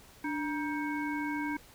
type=harmonic tone with a mistuned harmonic; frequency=315.7 Hz; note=D#4; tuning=25 cents sharp; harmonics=1 / 3 / 5 / 7; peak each=-33 / -38 / -40 / -41 dBFS; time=0.24-1.57 s; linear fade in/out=5 ms; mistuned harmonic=1; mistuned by=-120 cents; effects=pink hiss -56 dBFS RMS until 1.74 s